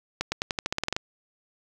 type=accelerating click train; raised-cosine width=0.2 ms; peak=-9 dBFS; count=12; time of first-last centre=0.21-0.965 s; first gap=110 ms; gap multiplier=0.9; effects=8-bit